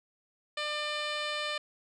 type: tone with low-pass filter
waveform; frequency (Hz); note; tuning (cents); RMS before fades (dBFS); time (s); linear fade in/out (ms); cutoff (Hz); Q
10% pulse; 598; D5; +31; -34; 0.57-1.58; 5; 5200; 1.6
effects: none